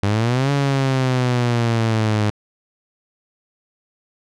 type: exponential two-way sweep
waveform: sawtooth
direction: up then down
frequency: 98.4 to 142.3 to 104.4 Hz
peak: -12 dBFS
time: 0.03-2.3 s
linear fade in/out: 0 ms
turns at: 0.51 s
effects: low-pass 6000 Hz 12 dB/octave